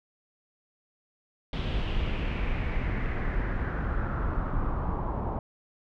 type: noise with low-pass filter sweep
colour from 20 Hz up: brown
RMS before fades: -29 dBFS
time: 1.53-5.39 s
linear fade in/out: 2 ms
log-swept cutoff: 3400 to 910 Hz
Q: 3.4
effects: none